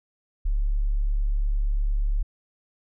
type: tone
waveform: sine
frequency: 35.69 Hz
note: D1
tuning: 49 cents flat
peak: -20 dBFS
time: 0.45-2.23 s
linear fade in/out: 10 ms
effects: none